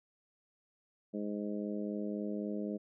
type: harmonic tone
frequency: 103.83 Hz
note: G#2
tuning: in tune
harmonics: 2 / 3 / 4 / 5 / 6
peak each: -37 / -41 / -43 / -45 / -47 dBFS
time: 1.13-2.78 s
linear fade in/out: 20 ms
effects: none